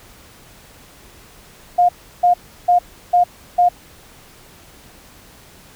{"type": "tone bursts", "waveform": "sine", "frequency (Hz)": 710, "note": "F5", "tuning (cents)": 28, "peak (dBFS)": -9, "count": 5, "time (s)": [1.78, 3.69], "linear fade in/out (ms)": 10, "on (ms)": 110, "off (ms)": 340, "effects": ["pink hiss -45 dBFS RMS until 5.75 s"]}